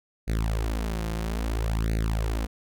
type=tone with flanger; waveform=sawtooth; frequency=55 Hz; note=A1; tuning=in tune; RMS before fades=-27 dBFS; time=0.27-2.47 s; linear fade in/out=20 ms; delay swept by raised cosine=0.46 to 5.76 ms; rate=0.6 Hz; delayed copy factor=+1; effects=none